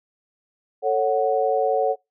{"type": "chord", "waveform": "sine", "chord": "F# minor", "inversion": "first", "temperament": "just", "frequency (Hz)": [444, 555, 740], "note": ["A4", "C#5", "F#5"], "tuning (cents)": [16, 2, 0], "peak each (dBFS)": -22, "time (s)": [0.82, 1.96], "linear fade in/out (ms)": 50, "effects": ["noise-tail reverb RT60 0.2 s tail -24 dB re dry"]}